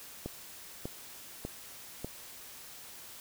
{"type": "click train", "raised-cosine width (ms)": 2, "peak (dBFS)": -23, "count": 4, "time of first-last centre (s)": [0.26, 2.046], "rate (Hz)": 1.68, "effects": ["white hiss -49 dBFS RMS until 3.2 s"]}